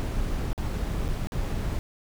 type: noise with dropouts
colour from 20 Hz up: brown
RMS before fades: -28 dBFS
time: 0-1.79 s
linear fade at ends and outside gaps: 0 ms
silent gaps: 0.531-0.578 / 1.08-1.088 / 1.271-1.321 s
effects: none